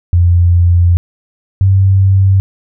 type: tone pair in turn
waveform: sine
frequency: 87.2 / 96.39 Hz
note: F2 / G2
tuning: -2 / -29 cents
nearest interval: major second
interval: 173 cents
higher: second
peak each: -5 dBFS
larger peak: neither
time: 0.13-0.97 / 1.61-2.4 s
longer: first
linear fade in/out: 0 ms
effects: none